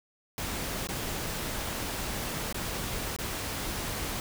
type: noise with dropouts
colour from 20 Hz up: pink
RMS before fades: -34 dBFS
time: 0.38-4.2 s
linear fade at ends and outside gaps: 1 ms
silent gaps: 0.871-0.888 / 2.526-2.544 / 3.164-3.187 s
effects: none